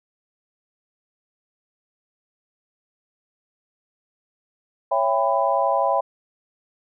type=chord; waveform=sine; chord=C# half-diminished seventh; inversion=none; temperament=just; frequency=554.4 / 665.2 / 798.3 / 997.9 Hz; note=C#5 / E5 / G5 / B5; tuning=0 / +16 / +31 / +18 cents; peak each=-23 dBFS; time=4.91-6.01 s; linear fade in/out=10 ms; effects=none